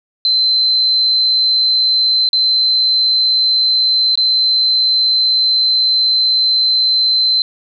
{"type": "tone with dropouts", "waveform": "sine", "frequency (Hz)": 4079, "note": "C8", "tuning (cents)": -45, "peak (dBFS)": -10, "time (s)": [0.25, 7.42], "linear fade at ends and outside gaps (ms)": 1, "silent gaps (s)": [[2.29, 2.331], [4.155, 4.175]], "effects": []}